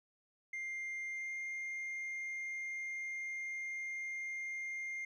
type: tone with pitch glide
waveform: sine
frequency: 2100 to 2112 Hz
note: C7 to C7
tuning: +6 to +16 cents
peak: -36 dBFS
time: 0.53-5.05 s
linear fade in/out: 5 ms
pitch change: +10 cents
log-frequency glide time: 1.12-1.33 s
effects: tanh soft clip ceiling -38 dBFS + 13-bit